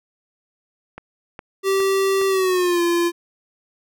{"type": "click train", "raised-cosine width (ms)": 0.5, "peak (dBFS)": -19, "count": 4, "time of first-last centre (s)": [0.98, 2.215], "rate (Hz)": 2.43}
{"type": "tone with pitch glide", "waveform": "square", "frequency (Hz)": [388.2, 343.9], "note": ["G4", "F4"], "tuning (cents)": [-17, -27], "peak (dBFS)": -17, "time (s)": [1.63, 3.12], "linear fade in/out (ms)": 50, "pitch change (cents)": -210, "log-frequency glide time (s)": [2.28, 2.82]}
{"effects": []}